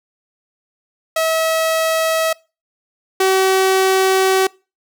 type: tone pair in turn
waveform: sawtooth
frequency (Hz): 645 / 380.4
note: E5 / F#4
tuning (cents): -38 / +48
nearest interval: major sixth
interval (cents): 914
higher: first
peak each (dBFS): -11 / -8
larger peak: second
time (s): 1.16-2.33 / 3.2-4.47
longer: second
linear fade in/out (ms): 5
effects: noise-tail reverb RT60 0.3 s tail -24 dB re dry